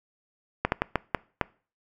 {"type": "slowing click train", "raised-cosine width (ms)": 0.5, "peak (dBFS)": -7, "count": 6, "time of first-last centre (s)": [0.65, 1.413], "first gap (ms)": 71, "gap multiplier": 1.39, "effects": ["noise-tail reverb RT60 0.4 s tail -23 dB re dry"]}